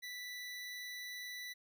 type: tone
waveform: 25% pulse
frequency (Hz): 1975.5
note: B6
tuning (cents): 0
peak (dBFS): -40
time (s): 0.02-1.54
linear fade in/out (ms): 20
effects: none